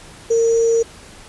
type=tone with sample-and-hold; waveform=sine; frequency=458.5 Hz; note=A#4; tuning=29 cents flat; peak=-12 dBFS; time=0.3-0.83 s; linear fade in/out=10 ms; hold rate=6300 Hz; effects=pink hiss -41 dBFS RMS until 1.28 s + resampled to 24000 Hz